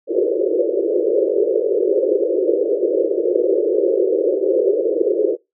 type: band-pass noise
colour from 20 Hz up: pink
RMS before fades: -17 dBFS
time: 0.07-5.37 s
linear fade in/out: 50 ms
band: 340 to 550 Hz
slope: 96 dB/octave
effects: noise-tail reverb RT60 0.2 s tail -22 dB re dry